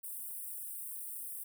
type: high-pass noise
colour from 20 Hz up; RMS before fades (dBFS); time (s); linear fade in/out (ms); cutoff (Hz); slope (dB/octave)
white; -43; 0.03-1.44; 10; 8400; 96
effects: none